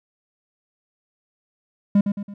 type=tone with echo; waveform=triangle; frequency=201.9 Hz; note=G#3; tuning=49 cents flat; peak=-10 dBFS; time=1.95-2.01 s; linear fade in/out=5 ms; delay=110 ms; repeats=3; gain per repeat=-7 dB; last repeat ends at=2.34 s; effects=none